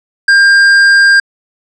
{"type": "tone with tanh clipping", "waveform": "triangle", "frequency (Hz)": 1600, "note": "G6", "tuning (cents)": 35, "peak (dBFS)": -5, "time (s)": [0.28, 1.2], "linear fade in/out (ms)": 5, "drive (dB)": 14, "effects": ["low-pass 8000 Hz 12 dB/octave"]}